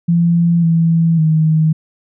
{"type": "tone with pitch steps", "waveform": "sine", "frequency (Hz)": [170.1, 165.3, 157.5], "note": ["F3", "E3", "D#3"], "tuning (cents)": [-45, 5, 21], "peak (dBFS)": -9, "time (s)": [0.08, 1.73], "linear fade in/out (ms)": 10, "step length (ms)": 550, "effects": []}